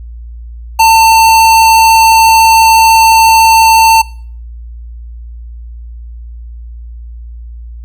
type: tone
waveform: square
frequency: 897 Hz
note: A5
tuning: 33 cents sharp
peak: -3 dBFS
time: 0.79-4.02 s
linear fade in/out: 10 ms
effects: noise-tail reverb RT60 0.5 s tail -23 dB re dry + added 58 Hz sine -24 dBFS peak until 7.84 s